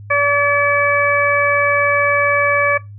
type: harmonic tone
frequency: 573 Hz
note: D5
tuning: 43 cents flat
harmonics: 1 / 2 / 3 / 4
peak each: -17 / -17 / -17 / -17 dBFS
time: 0.1-2.78 s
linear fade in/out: 10 ms
effects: noise-tail reverb RT60 0.2 s tail -20 dB re dry + added 102 Hz sine -32 dBFS peak until 2.98 s